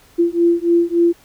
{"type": "beating tone pair", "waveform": "sine", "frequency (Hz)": [340, 343.5], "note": ["F4", "F4"], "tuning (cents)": [-46, -29], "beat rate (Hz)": 3.5, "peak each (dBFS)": -15, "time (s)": [0.18, 1.13], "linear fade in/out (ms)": 20, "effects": ["pink hiss -50 dBFS RMS until 1.24 s"]}